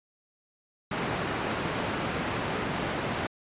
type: band-pass noise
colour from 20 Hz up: pink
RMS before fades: -31 dBFS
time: 0.91-3.27 s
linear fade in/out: 5 ms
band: 120 to 2500 Hz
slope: 12 dB/octave
effects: resampled to 8000 Hz